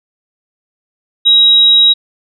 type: tone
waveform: sine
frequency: 3825 Hz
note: A#7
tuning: 44 cents sharp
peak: -4 dBFS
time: 1.25-1.94 s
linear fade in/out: 20 ms
effects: none